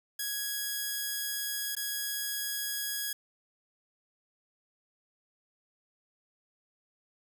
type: tone with dropouts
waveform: 5% pulse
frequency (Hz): 1661.2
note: G#6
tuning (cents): 0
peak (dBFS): -21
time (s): 0.19-3.13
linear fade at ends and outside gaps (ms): 5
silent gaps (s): 1.752-1.766
effects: none